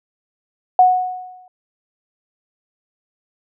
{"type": "tone with exponential decay", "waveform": "sine", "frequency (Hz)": 735, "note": "F#5", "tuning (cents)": -12, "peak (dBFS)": -5, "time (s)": [0.79, 1.48], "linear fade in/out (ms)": 2, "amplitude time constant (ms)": 150, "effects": []}